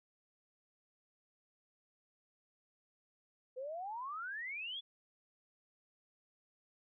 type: exponential sweep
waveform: sine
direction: up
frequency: 493.9 to 3477 Hz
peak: -40 dBFS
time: 3.56-4.81 s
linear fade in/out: 20 ms
effects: none